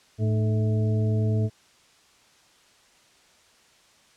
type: harmonic tone with a mistuned harmonic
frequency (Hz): 108.7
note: A2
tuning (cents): -21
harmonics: 1 / 2 / 3 / 4 / 6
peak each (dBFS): -21 / -30 / -37 / -33 / -38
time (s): 0.18-1.5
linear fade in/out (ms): 50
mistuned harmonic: 3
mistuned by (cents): -110
effects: white hiss -58 dBFS RMS until 4.16 s + low-pass 7000 Hz 12 dB/octave